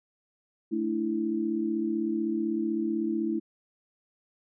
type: chord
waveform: sine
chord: A suspended fourth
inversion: none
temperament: equal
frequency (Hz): 220 / 293.7 / 329.6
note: A3 / D4 / E4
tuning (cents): 0 / 0 / 0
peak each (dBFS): -31 / -34 / -28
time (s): 0.71-3.4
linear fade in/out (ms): 20
effects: none